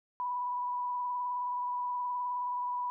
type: tone with vibrato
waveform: sine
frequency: 985 Hz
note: B5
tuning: 5 cents flat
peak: -31 dBFS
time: 0.2-2.9 s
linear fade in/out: 0 ms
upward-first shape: triangle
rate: 19 Hz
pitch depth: 26 cents each way
effects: none